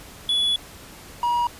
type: tone pair in turn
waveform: triangle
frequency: 3412 / 957.5 Hz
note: G#7 / A#5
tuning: +46 / +46 cents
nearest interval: octave + minor seventh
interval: 2200 cents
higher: first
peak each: -17 dBFS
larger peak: neither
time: 0.29-0.56 / 1.23-1.47 s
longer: first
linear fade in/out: 2 ms
effects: pink hiss -43 dBFS RMS until 1.59 s + resampled to 32000 Hz